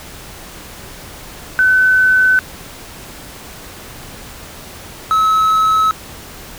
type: tone pair in turn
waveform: sine / triangle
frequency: 1514 / 1290.8 Hz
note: F#6 / E6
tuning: +39 / -37 cents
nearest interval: minor third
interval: 276 cents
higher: first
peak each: -8 dBFS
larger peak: neither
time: 1.59-2.39 / 5.11-5.91 s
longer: neither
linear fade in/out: 0 ms
effects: pink hiss -34 dBFS RMS until 6.58 s